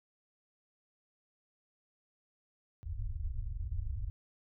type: low-pass noise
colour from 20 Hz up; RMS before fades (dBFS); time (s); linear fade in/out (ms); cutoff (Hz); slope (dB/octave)
pink; -37; 2.83-4.1; 0; 110; 96
effects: none